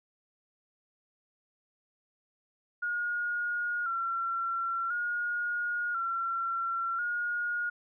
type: tone with vibrato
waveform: sine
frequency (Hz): 1396.9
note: F6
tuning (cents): 0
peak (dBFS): -29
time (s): 2.82-7.7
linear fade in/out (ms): 10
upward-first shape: square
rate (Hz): 0.48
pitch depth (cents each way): 46
effects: none